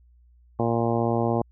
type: harmonic tone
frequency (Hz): 116.54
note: A#2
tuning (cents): 0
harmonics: 1 / 2 / 3 / 4 / 5 / 6 / 7 / 8 / 9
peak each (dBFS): -27 / -27 / -28 / -29 / -30 / -31 / -31 / -38 / -37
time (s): 0.59-1.42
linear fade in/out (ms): 5
effects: added 60 Hz sine -53 dBFS peak until 1.51 s